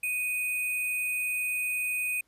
sine tone with sample-and-hold, 2489 Hz, D#7, in tune, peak -27 dBFS, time 0.03-2.21 s, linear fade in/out 5 ms, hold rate 11025 Hz, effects pink hiss -71 dBFS RMS until 2.27 s + resampled to 32000 Hz

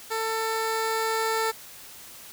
15% pulse tone with level ramp, 445.7 Hz, A4, 22 cents sharp, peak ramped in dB -20 to -17 dBFS, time 0.1-1.52 s, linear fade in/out 20 ms, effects white hiss -45 dBFS RMS until 2.32 s

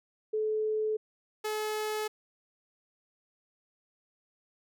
sine / sawtooth tone pair in turn, 432 / 428.3 Hz, A4 / A4, -32 / -47 cents, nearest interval unison, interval 15 cents, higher first, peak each -27 dBFS, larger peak neither, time 0.33-0.97 / 1.44-2.08 s, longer neither, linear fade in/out 10 ms, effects none

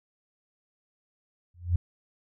sine tone with exponential growth, 87.31 Hz, F2, in tune, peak -17 dBFS, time 1.54-1.76 s, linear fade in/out 5 ms, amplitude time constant 46 ms, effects none

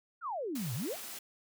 sine exponential two-way sweep, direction down then up, 1480 to 108.5 to 821 Hz, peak -34 dBFS, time 0.21-0.97 s, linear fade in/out 50 ms, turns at 0.74 s
white high-pass noise, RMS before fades -44 dBFS, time 0.55-1.19 s, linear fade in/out 5 ms, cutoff 160 Hz, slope 24 dB/octave
effects none

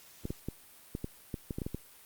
clicks, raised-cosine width 3 ms, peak -22 dBFS, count 11, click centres 0.254 / 0.305 / 0.486 / 0.951 / 1.044 / 1.342 / 1.508 / 1.585 / 1.618 / 1.665 / 1.746 s, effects white hiss -56 dBFS RMS until 2.05 s + Opus 48 kbps

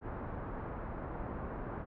pink low-pass noise, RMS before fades -41 dBFS, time 0.01-1.86 s, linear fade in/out 50 ms, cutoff 1400 Hz, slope 24 dB/octave, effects none

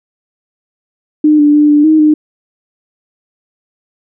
sine tone with pitch steps, 303.3 / 294 / 297.5 / 295 / 313.2 / 304.5 Hz, D#4 / D4 / D4 / D4 / D#4 / D#4, -44 / +2 / +22 / +8 / +11 / -37 cents, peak -4 dBFS, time 1.24-2.14 s, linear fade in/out 5 ms, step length 150 ms, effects none

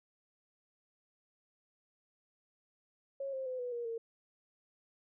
sine tone with pitch steps, 548 / 528.7 / 510.1 / 492.2 / 474.9 / 458.2 Hz, C#5 / C5 / C5 / B4 / A#4 / A#4, -20 / +18 / -44 / -6 / +32 / -30 cents, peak -36 dBFS, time 3.2-3.98 s, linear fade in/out 5 ms, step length 130 ms, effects none

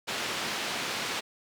white band-pass noise, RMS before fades -33 dBFS, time 0.07-1.21 s, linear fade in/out 20 ms, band 140 to 3900 Hz, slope 12 dB/octave, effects none

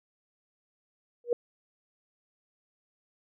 sine tone with exponential growth, 479.1 Hz, A#4, 47 cents sharp, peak -18 dBFS, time 1.24-1.33 s, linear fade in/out 2 ms, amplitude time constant 19 ms, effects none

